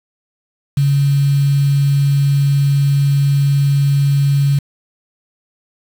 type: tone with quantisation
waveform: sine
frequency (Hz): 140.5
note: C#3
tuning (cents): +24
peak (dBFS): -10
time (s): 0.77-4.59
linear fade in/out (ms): 5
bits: 5
effects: none